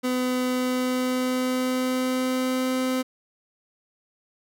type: tone with pitch glide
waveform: 30% pulse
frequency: 252.4 to 257.6 Hz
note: B3 to C4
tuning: +38 to -27 cents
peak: -20 dBFS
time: 0.03-3.03 s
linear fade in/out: 20 ms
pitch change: +35 cents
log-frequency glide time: 0.45-2.7 s
effects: none